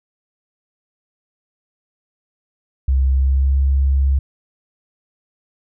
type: tone with pitch glide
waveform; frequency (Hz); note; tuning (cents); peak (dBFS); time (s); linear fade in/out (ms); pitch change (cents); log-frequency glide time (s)
sine; 66.3 to 68.12; C2 to C#2; +23 to -30; -12; 2.88-4.19; 5; +47; 3.11-3.57
effects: none